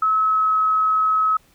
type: tone with pitch glide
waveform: sine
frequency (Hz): 1291 to 1282.8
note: E6 to E6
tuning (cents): -37 to -48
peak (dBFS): -15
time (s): 0.02-1.37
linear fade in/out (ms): 5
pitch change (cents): -11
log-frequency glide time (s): 0.16-0.57
effects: pink hiss -57 dBFS RMS until 1.54 s

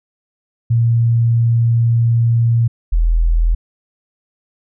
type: tone pair in turn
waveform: sine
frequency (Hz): 116.54 / 41.32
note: A#2 / E1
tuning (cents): 0 / +5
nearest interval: octave + tritone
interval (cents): 1795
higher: first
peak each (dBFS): -10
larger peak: neither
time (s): 0.7-2.68 / 2.92-3.55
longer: first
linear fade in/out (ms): 10
effects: none

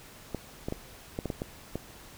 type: clicks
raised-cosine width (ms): 2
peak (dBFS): -18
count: 8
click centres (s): 0.347 / 0.685 / 0.724 / 1.189 / 1.257 / 1.302 / 1.419 / 1.756
effects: pink hiss -50 dBFS RMS until 2.17 s

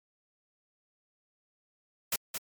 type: noise with echo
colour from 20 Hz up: white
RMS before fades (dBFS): -29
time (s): 2.12-2.16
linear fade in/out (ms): 5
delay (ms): 220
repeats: 1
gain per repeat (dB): -6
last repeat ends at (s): 2.38
effects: MP3 96 kbps

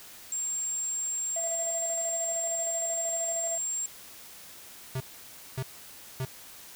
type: tone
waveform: sine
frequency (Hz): 7440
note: A#8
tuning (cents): -4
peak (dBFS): -29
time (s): 0.32-3.86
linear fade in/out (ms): 2
type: tone with tremolo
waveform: triangle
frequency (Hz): 665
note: E5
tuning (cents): +15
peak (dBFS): -30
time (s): 1.36-3.58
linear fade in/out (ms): 5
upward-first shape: square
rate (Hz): 13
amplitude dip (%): 40
type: tone bursts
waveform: square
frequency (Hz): 130.81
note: C3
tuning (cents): 0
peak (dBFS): -30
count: 3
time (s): 4.95-6.252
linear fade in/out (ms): 5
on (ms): 54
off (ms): 570
effects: white hiss -48 dBFS RMS until 6.75 s

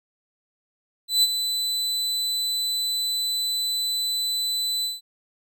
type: tone with ADSR envelope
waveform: 40% pulse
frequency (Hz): 4000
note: B7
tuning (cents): +21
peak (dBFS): -13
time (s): 1.08-5.01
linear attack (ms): 150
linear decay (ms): 35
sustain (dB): -9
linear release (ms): 170
effects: none

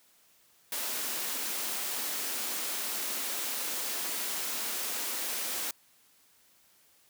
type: high-pass noise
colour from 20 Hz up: white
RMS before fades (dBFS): -34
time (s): 0.72-5.71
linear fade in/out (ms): 2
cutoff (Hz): 200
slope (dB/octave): 48
effects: white hiss -64 dBFS RMS until 7.09 s + high-pass 60 Hz 12 dB/octave

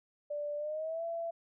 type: tone with pitch glide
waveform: sine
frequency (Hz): 587.3 to 670.7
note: D5 to E5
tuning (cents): 0 to +30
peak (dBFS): -34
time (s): 0.3-1.31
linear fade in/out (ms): 10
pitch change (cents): +230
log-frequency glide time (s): 0.57-1.04
effects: none

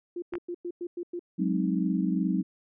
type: tone bursts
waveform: sine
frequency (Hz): 349.2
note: F4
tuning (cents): 0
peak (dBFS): -31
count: 7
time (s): 0.16-1.194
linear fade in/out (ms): 5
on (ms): 62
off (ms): 100
type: clicks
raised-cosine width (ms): 0.5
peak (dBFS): -23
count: 2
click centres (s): 0.337 / 0.354
type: chord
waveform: sine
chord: Ab dominant seventh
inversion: third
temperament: equal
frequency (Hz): 185 / 207.7 / 261.6 / 311.1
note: Gb3 / Ab3 / C4 / Eb4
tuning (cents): 0 / 0 / 0 / 0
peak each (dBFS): -27 / -31 / -31 / -31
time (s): 1.38-2.43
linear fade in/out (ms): 20
effects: none

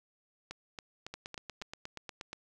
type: two click trains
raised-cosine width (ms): 0.2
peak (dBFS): -24 / -24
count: 5 / 11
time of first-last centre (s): 0.51-1.621 / 1.14-2.33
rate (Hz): 3.6 / 8.4
effects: none

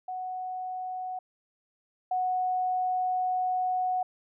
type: tone pair in turn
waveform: sine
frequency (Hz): 740 / 736.9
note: F#5 / F#5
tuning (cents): 0 / -7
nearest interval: unison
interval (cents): 7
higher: first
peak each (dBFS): -32 / -25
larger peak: second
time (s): 0.08-1.19 / 2.11-4.03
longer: second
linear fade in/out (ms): 5
effects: none

